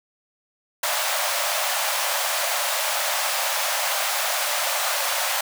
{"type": "high-pass noise", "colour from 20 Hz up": "pink", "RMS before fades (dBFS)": -24, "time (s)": [0.83, 5.41], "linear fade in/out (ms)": 5, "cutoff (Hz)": 550, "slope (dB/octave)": 96, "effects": []}